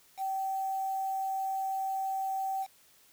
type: tone with quantisation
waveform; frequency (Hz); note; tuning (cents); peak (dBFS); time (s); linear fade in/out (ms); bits
sine; 771; G5; -29; -30; 0.17-2.67; 50; 8
effects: white hiss -62 dBFS RMS until 3.12 s